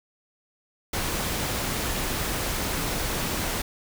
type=noise; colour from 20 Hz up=pink; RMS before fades=-28 dBFS; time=0.93-3.62 s; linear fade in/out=5 ms; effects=none